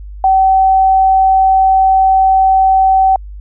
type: tone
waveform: sine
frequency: 765 Hz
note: G5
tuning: 42 cents flat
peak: -6 dBFS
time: 0.24-3.16 s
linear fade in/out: 2 ms
effects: added 50 Hz sine -26 dBFS peak until 3.4 s